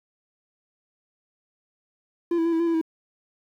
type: tone with pitch steps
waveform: triangle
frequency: 342.2 / 328.7 / 336.3 / 326.7 / 338.8 / 332.4 / 322.9 Hz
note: F4 / E4 / E4 / E4 / E4 / E4 / E4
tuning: -35 / -5 / +35 / -15 / +48 / +15 / -36 cents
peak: -18 dBFS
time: 2.31-2.814 s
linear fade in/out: 5 ms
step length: 72 ms
effects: 9-bit